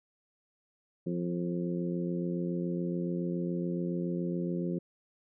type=harmonic tone with a mistuned harmonic; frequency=87.1 Hz; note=F2; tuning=4 cents flat; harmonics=2 / 3 / 4 / 5 / 6; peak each=-32 / -39 / -36 / -43 / -43 dBFS; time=1.06-4.79 s; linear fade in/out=10 ms; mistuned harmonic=6; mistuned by=+19 cents; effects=none